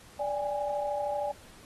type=tone cluster; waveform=sine; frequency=584 / 795 / 828 Hz; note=D5 / G5 / G#5; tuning=-10 / +24 / -5 cents; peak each=-31 / -39 / -33 dBFS; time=0.19-1.32 s; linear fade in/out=10 ms; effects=pink hiss -54 dBFS RMS until 1.65 s + AAC 32 kbps

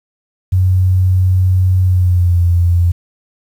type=tone with pitch glide; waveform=sine; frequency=92.5 to 86.81 Hz; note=F#2 to F2; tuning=0 to -10 cents; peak=-8 dBFS; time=0.52-2.92 s; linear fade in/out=10 ms; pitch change=-110 cents; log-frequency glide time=1.83-2.42 s; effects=7-bit

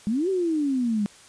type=exponential two-way sweep; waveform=sine; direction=up then down; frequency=199.7 to 392 to 199.7 Hz; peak=-21 dBFS; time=0.07-1.06 s; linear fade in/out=0 ms; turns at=0.29 s; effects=white hiss -50 dBFS RMS until 1.28 s + resampled to 22050 Hz

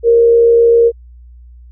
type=tone with frequency modulation; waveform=sine; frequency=466.2 Hz; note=A#4; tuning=in tune; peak=-5 dBFS; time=0.03-0.92 s; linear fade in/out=50 ms; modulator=72.9 Hz; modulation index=0.24; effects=added 60 Hz sine -35 dBFS peak until 1.71 s

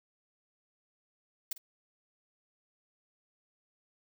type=noise with echo; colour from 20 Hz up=blue; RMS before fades=-34 dBFS; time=1.51-1.53 s; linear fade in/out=5 ms; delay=50 ms; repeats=1; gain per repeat=-15 dB; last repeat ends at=1.58 s; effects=none

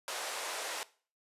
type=band-pass noise; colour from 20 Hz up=pink; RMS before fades=-39 dBFS; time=0.08-0.83 s; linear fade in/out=0 ms; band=490 to 11000 Hz; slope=24 dB/octave; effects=noise-tail reverb RT60 0.4 s tail -19 dB re dry + resampled to 32000 Hz

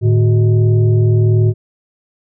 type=tone with frequency modulation; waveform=sine; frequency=109.4 Hz; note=A2; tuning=9 cents flat; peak=-8 dBFS; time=0.01-1.54 s; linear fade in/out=50 ms; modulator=260 Hz; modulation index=0.63; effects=none

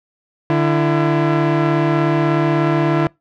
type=tone pair together; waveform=sawtooth; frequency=149.4 / 335.4 Hz; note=D3 / E4; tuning=+30 / +30 cents; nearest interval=octave + major second; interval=1400 cents; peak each=-12 dBFS; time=0.5-3.07 s; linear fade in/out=0 ms; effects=noise-tail reverb RT60 0.2 s tail -25 dB re dry + low-pass 2000 Hz 12 dB/octave

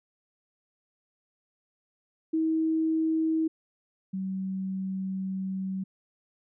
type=tone pair in turn; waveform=sine; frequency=320 / 190.27 Hz; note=D#4 / F#3; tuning=+49 / +49 cents; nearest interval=major sixth; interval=900 cents; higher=first; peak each=-23 / -29 dBFS; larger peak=first; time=2.33-3.48 / 4.13-5.84 s; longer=second; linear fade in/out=10 ms; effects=none

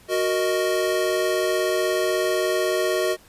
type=chord; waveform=square; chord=D# minor; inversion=first; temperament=equal; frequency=370 / 466.2 / 622.3 Hz; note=F#4 / A#4 / D#5; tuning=0 / 0 / 0 cents; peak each=-24 / -28 / -25 dBFS; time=0.08-3.17 s; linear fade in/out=50 ms; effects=pink hiss -52 dBFS RMS until 3.28 s + resampled to 32000 Hz

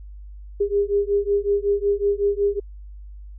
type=beating tone pair; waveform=sine; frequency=402.2 / 407.6 Hz; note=G4 / G#4; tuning=+44 / -32 cents; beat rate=5.4 Hz; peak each=-21 dBFS; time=0.6-2.6 s; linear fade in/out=10 ms; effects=added 50 Hz sine -36 dBFS peak until 3.38 s

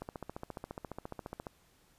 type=click train; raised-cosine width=1 ms; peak=-26 dBFS; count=22; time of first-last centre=0.02-1.468 s; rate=14.5 Hz; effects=pink hiss -67 dBFS RMS until 1.98 s + resampled to 32000 Hz

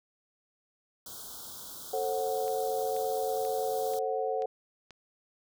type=band-stop noise; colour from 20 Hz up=white; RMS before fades=-44 dBFS; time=1.06-3.99 s; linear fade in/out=2 ms; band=1500 to 3200 Hz; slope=96 dB/octave
type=chord; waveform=sine; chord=F# diminished; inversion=first; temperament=just; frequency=444 / 532.8 / 740 Hz; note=A4 / C5 / F#5; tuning=+16 / +31 / 0 cents; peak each=-32 / -33 / -33 dBFS; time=1.93-4.46 s; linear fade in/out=5 ms
type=click train; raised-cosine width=0.2 ms; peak=-31 dBFS; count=6; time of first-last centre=2.48-4.907 s; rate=2.06 Hz
effects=none

